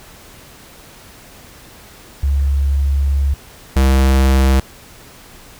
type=tone pair in turn; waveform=sine / square; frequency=69.6 / 66.44 Hz; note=C#2 / C2; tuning=+8 / +27 cents; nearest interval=minor second; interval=81 cents; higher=first; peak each=-12 / -10 dBFS; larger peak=second; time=2.23-3.34 / 3.76-4.6 s; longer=first; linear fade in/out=5 ms; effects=pink hiss -41 dBFS RMS until 5.59 s